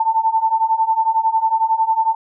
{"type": "beating tone pair", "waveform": "sine", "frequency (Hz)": [885, 896], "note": ["A5", "A5"], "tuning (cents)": [10, 31], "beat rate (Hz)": 11, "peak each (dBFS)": [-18, -16], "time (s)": [0, 2.15], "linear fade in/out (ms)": 5, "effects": []}